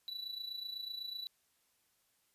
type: tone with amplitude modulation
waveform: triangle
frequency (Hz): 3951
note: B7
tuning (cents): 0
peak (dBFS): -36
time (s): 0.08-1.27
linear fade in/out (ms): 0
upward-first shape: sine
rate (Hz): 28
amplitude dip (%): 70
effects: white hiss -75 dBFS RMS until 2.34 s + resampled to 32000 Hz

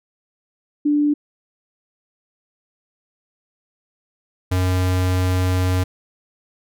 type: tone pair in turn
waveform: sine / square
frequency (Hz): 294 / 91.86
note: D4 / F#2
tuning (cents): +2 / -12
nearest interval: octave + minor sixth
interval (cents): 2014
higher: first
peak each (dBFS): -14 / -17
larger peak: first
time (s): 0.85-1.14 / 4.51-5.84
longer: second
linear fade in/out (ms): 10
effects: none

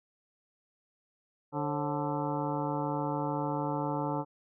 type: harmonic tone with a mistuned harmonic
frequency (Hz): 146.83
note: D3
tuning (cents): 0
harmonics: 1 / 2 / 3 / 4 / 5 / 6 / 7 / 8 / 9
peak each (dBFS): -36 / -35 / -40 / -38 / -42 / -35 / -44 / -45 / -45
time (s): 1.52-4.25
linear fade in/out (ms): 50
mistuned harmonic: 4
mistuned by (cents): -130
effects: none

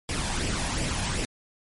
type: noise with flanger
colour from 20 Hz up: pink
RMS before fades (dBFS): -28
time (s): 0.09-1.25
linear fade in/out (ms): 0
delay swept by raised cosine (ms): 0.37 to 1.22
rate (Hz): 2.7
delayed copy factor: +0.5
effects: MP3 48 kbps

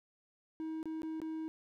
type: tone with dropouts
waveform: triangle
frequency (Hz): 318.1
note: D#4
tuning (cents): +38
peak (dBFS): -35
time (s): 0.6-1.48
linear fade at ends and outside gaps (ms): 0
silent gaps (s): 0.829-0.856 / 1.019-1.032 / 1.202-1.217
effects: none

